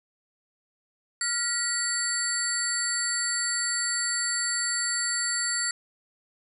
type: tone cluster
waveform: sine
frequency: 1401 / 1926 / 4526 / 7540 / 10220 Hz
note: F6 / B6 / C#8 / A#8 / D#9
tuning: +5 / -44 / +35 / +19 / +45 cents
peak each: -34 / -32 / -30 / -29 / -37 dBFS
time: 1.21-5.71 s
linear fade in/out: 2 ms
effects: none